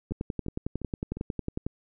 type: two click trains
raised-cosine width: 3 ms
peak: -24 / -17 dBFS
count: 4 / 18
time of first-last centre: 0.11-1.17 / 0.12-1.665 s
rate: 2.83 / 11 Hz
effects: none